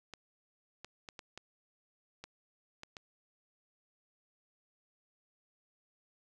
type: clicks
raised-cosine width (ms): 0.2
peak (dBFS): -28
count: 8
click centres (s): 0.137 / 0.846 / 1.088 / 1.192 / 1.376 / 2.24 / 2.834 / 2.968
effects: none